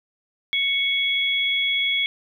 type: tone pair together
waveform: sine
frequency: 2217 / 3350 Hz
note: C#7 / G#7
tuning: 0 / +14 cents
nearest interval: perfect fifth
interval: 714 cents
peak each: -22 dBFS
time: 0.53-2.06 s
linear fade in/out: 0 ms
effects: none